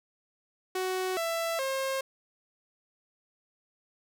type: tone with pitch steps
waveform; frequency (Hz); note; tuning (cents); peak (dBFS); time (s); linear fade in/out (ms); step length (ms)
sawtooth; 372.4 / 665 / 535; F#4 / E5 / C5; +11 / +15 / +38; -25; 0.75-2.01; 5; 420
effects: none